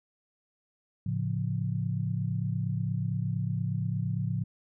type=chord; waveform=sine; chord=A augmented; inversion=none; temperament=equal; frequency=110 / 138.59 / 174.61 Hz; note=A2 / C#3 / E#3; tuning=0 / 0 / 0 cents; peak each=-31 / -32 / -33 dBFS; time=1.06-4.44 s; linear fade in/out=5 ms; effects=none